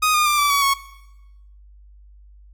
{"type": "tone with pitch steps", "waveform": "sawtooth", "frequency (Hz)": [1247, 1217.1, 1187.9, 1159.5, 1131.7, 1104.6], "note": ["D#6", "D#6", "D6", "D6", "C#6", "C#6"], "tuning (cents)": [3, -39, 19, -22, 35, -6], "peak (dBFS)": -12, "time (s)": [0.02, 0.74], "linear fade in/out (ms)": 10, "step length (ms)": 120, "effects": ["noise-tail reverb RT60 0.9 s tail -17 dB re dry", "added 50 Hz sine -44 dBFS peak until 2.53 s"]}